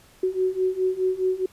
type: beating tone pair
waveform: sine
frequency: 370 / 374.8 Hz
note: F#4 / F#4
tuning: 0 / +22 cents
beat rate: 4.8 Hz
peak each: -25 / -23 dBFS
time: 0.23-1.46 s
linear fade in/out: 5 ms
effects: pink hiss -54 dBFS RMS until 1.52 s + resampled to 32000 Hz